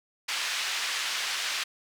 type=band-pass noise; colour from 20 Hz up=pink; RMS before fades=-31 dBFS; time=0.28-1.64 s; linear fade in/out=10 ms; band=1800 to 5500 Hz; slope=12 dB/octave; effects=none